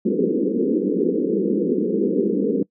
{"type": "band-pass noise", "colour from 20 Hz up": "white", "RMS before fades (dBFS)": -20, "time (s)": [0.05, 2.63], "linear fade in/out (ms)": 5, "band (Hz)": [180, 480], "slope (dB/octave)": 96, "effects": ["noise-tail reverb RT60 0.1 s tail -23 dB re dry"]}